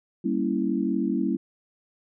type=chord; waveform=sine; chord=G diminished seventh; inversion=none; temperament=equal; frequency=196 / 233.1 / 277.2 / 329.6 Hz; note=G3 / Bb3 / Db4 / Fb4; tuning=0 / 0 / 0 / 0 cents; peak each=-28 dBFS; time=0.24-1.37 s; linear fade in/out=10 ms; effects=none